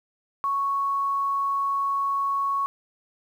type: tone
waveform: sine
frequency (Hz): 1108.7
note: C#6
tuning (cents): 0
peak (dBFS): -22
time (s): 0.44-2.66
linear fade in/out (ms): 0
effects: 9-bit